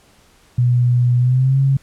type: tone with pitch glide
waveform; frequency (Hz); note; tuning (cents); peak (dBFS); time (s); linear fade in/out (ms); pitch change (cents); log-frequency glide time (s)
sine; 122.6 to 136.03; B2 to C#3; -12 to -32; -11; 0.58-1.77; 5; +180; 1.18-1.59
effects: pink hiss -52 dBFS RMS until 1.82 s + low-pass 11000 Hz 12 dB/octave